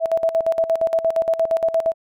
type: tone with tremolo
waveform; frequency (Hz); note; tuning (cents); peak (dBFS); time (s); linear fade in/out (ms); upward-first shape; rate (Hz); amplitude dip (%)
sine; 656; E5; -9; -14; 0-1.94; 50; square; 8.6; 75
effects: none